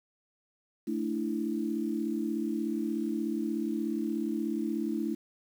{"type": "chord", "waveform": "sine", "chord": "A suspended fourth", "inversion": "none", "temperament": "just", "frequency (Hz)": [220, 293.3, 330], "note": ["A3", "D4", "E4"], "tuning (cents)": [0, -2, 2], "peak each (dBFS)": [-33, -34, -33], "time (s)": [0.87, 5.15], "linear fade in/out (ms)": 10, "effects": ["9-bit"]}